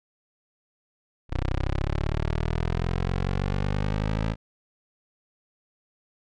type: linear sweep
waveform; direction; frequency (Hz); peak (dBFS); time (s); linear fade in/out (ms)
15% pulse; up; 30.56 to 55; -18; 1.29-4.36; 50
effects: low-pass 4000 Hz 12 dB/octave